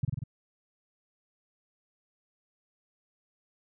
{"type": "tone with echo", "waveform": "sine", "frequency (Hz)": 130, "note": "C3", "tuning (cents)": -11, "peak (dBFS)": -22, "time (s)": [0.03, 0.05], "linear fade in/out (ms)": 5, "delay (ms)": 47, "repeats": 4, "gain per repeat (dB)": -2, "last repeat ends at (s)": 0.238, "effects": []}